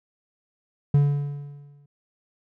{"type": "tone with exponential decay", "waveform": "triangle", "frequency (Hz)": 143.5, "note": "D3", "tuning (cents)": -40, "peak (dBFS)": -11, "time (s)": [0.94, 1.86], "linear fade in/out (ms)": 5, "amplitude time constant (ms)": 200, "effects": []}